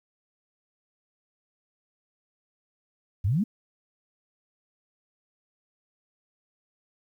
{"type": "exponential sweep", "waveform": "sine", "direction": "up", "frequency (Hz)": [84.2, 237.8], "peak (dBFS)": -21, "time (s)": [3.24, 3.44], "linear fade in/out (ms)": 10, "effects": ["10-bit"]}